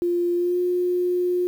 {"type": "tone with pitch glide", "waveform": "sine", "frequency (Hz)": [349, 357.8], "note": ["F4", "F4"], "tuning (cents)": [-1, 42], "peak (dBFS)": -19, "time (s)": [0.02, 1.47], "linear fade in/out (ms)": 0, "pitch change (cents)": 43, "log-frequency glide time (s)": [0.35, 0.59], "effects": ["8-bit"]}